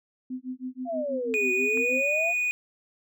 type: tone with tremolo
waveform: sine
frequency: 255.5 Hz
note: C4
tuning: 41 cents flat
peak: -29 dBFS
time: 0.3-2.05 s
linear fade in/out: 5 ms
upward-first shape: sine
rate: 6.2 Hz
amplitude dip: 100%
type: exponential two-way sweep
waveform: sine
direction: down then up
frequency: 709 to 368.2 to 709 Hz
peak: -27 dBFS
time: 0.85-2.34 s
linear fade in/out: 50 ms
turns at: 1.52 s
type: tone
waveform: triangle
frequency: 2469 Hz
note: D#7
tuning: 14 cents flat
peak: -22 dBFS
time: 1.34-2.51 s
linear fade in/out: 0 ms
type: click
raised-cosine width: 0.5 ms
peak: -27 dBFS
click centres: 1.774 s
effects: none